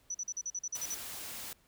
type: tone bursts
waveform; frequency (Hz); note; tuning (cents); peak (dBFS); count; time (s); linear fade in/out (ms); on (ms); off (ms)
sine; 5940; F#8; +6; -34; 10; 0.1-0.947; 5; 46; 43
type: noise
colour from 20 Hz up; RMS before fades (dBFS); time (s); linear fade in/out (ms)
white; -43; 0.75-1.53; 2
effects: pink hiss -68 dBFS RMS until 1.67 s